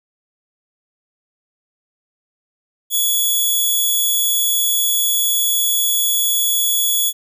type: tone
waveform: 5% pulse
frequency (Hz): 3391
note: G#7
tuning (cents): +35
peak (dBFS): -7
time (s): 2.9-7.13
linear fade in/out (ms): 50
effects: none